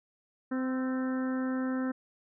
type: harmonic tone with a mistuned harmonic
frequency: 258.6 Hz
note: C4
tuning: 20 cents flat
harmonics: 1 / 2 / 3 / 4 / 5 / 6 / 7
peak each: -29 / -39 / -48 / -47 / -44 / -45 / -48 dBFS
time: 0.51-1.92 s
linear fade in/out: 10 ms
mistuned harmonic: 5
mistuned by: +31 cents
effects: none